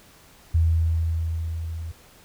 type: tone with level ramp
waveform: sine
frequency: 81.9 Hz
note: E2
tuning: 11 cents flat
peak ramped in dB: -15 to -30 dBFS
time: 0.54-1.92 s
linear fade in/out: 10 ms
effects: pink hiss -52 dBFS RMS until 2.24 s